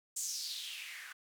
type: noise with band-pass filter sweep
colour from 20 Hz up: blue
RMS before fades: -42 dBFS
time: 0.16-1.13 s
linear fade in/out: 10 ms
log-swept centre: 7400 to 1500 Hz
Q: 4.4
effects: none